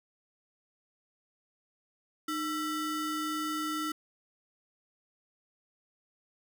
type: ring-modulated tone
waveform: square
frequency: 823 Hz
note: G#5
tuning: 16 cents flat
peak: -29 dBFS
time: 2.28-3.92 s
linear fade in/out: 5 ms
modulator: 516 Hz
effects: none